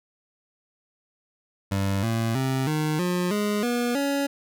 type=tone with pitch steps; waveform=25% pulse; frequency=98 / 113.88 / 132.33 / 153.78 / 178.7 / 207.7 / 241.3 / 280.4 Hz; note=G2 / A#2 / C3 / D#3 / F3 / G#3 / B3 / C#4; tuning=0 / -40 / +20 / -20 / +40 / 0 / -40 / +20 cents; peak=-19 dBFS; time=1.71-4.27 s; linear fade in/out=10 ms; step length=320 ms; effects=none